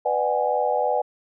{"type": "chord", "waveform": "sine", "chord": "G# half-diminished seventh", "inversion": "first", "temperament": "just", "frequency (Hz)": [498.4, 598, 747.5, 830.6], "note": ["B4", "D5", "F#5", "G#5"], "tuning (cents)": [16, 31, 17, 0], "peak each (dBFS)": -25, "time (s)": [0.05, 1.02], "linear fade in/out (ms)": 10, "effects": []}